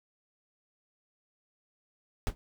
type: noise with exponential decay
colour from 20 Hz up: brown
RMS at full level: -21 dBFS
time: 2.27-2.35 s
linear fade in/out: 0 ms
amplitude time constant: 17 ms
effects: none